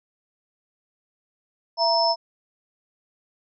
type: tone cluster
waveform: sine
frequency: 670 / 940 / 5270 Hz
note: E5 / A#5 / E8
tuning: +28 / +14 / -1 cents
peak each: -22 dBFS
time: 1.77-2.16 s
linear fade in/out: 50 ms
effects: none